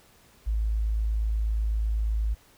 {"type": "tone", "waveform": "sine", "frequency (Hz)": 54.1, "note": "A1", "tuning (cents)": -29, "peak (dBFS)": -23, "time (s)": [0.46, 2.35], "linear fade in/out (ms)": 20, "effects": ["pink hiss -58 dBFS RMS until 2.57 s"]}